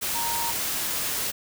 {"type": "tone in noise", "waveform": "sine", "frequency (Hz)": 932.3, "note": "A#5", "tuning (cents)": 0, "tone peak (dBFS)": -29, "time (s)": [0.14, 0.52], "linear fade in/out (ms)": 20, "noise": "white", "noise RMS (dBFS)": -28, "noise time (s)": [0.01, 1.32], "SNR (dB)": -4, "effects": []}